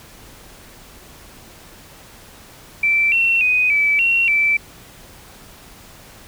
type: tone with pitch steps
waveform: sine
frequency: 2335 / 2714 / 2496 / 2304 / 2734 / 2325 Hz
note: D7 / E7 / D#7 / D7 / F7 / D7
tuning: -11 / +50 / +5 / -34 / -37 / -18 cents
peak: -13 dBFS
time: 2.83-4.57 s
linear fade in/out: 5 ms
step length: 290 ms
effects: pink hiss -43 dBFS RMS until 6.27 s